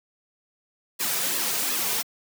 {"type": "noise with flanger", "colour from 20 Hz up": "white", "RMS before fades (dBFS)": -26, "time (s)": [0.99, 2.03], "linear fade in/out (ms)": 20, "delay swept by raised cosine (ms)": [1.3, 3.6], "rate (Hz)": 2.7, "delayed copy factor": -0.85, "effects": ["high-pass 200 Hz 12 dB/octave"]}